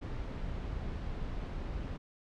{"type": "noise", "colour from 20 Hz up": "brown", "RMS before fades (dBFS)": -38, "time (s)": [0.01, 1.98], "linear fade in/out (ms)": 20, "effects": ["low-pass 4000 Hz 12 dB/octave"]}